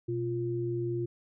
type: tone pair together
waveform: sine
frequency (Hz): 123.3 / 348.5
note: B2 / F4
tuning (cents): -2 / -4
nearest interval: octave + tritone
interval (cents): 1798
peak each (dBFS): -33 / -31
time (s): 0.08-1.06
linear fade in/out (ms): 10
effects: none